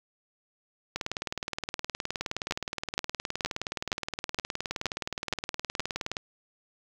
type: two click trains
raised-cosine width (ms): 0.2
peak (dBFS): -14 / -10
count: 101 / 8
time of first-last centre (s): 0.96-6.168 / 2.51-5.796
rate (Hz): 19.2 / 2.13
effects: 8-bit